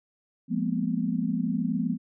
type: tone cluster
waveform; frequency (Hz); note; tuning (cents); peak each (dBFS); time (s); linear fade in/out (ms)
sine; 173.1 / 205.5 / 233.6 / 253.2; F3 / G#3 / A#3 / B3; -15 / -18 / +4 / +43; -30; 0.48-1.98; 50
effects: none